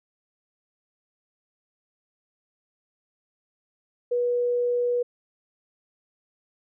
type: tone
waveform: sine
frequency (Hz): 486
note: B4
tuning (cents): -28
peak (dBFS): -21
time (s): 4.11-5.03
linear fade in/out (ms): 10
effects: none